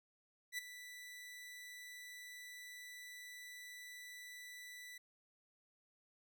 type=tone with ADSR envelope; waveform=sawtooth; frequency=1975.5 Hz; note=B6; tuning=in tune; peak=-34 dBFS; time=0.52-4.98 s; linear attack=62 ms; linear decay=12 ms; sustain=-13 dB; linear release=6 ms; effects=none